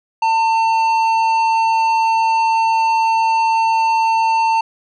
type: tone with tanh clipping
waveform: sine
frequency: 899 Hz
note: A5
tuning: 37 cents sharp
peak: -14 dBFS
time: 0.22-4.61 s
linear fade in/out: 5 ms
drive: 10 dB
effects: none